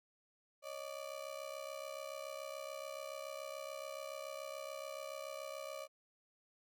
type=ring-modulated tone; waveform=35% pulse; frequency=587.3 Hz; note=D5; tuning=in tune; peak=-39 dBFS; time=0.62-5.88 s; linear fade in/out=50 ms; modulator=33.5 Hz; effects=none